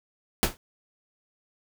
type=noise with exponential decay; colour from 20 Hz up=pink; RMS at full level=-18 dBFS; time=0.43-0.57 s; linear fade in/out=0 ms; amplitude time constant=29 ms; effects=none